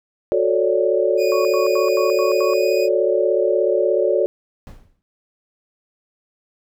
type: chord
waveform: sine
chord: D major seventh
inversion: first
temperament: just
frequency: 367.1 / 440.5 / 550.6 / 587.3 Hz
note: F#4 / A4 / C#5 / D5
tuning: -14 / +2 / -12 / 0 cents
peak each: -20 / -20 / -20 / -21 dBFS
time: 0.32-4.26 s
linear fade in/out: 0 ms
type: tone with pitch glide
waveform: 25% pulse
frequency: 2461 to 2478 Hz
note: D#7 to D#7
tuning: -20 to -8 cents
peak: -25 dBFS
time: 1.17-2.89 s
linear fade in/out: 50 ms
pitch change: +12 cents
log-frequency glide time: 1.93-2.67 s
type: tone bursts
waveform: sine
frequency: 1112 Hz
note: C#6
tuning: 5 cents sharp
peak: -25 dBFS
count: 6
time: 1.32-2.535 s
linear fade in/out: 0 ms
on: 130 ms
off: 87 ms
type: noise with exponential decay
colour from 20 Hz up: brown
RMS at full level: -32 dBFS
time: 4.67-5.02 s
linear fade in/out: 0 ms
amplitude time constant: 76 ms
effects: none